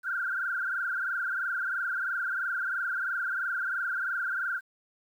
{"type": "tone with frequency modulation", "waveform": "sine", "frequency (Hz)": 1480, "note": "F#6", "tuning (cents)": 0, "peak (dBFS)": -28, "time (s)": [0.03, 4.61], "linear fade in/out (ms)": 50, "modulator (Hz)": 23, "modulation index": 4.4, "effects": ["10-bit"]}